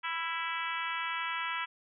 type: harmonic tone with a mistuned harmonic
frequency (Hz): 329.6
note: E4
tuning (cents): 0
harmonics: 3 / 4 / 5 / 6 / 7 / 8 / 9 / 10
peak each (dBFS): -38 / -38 / -41 / -40 / -41 / -42 / -45 / -45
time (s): 0.03-1.66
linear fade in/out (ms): 20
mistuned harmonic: 4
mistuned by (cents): +21
effects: none